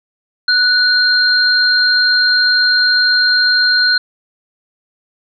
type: tone pair together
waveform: sine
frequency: 1480 / 4186 Hz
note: F#6 / C8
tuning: 0 / 0 cents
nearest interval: octave + tritone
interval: 1800 cents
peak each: -12 dBFS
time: 0.48-3.98 s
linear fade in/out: 5 ms
effects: none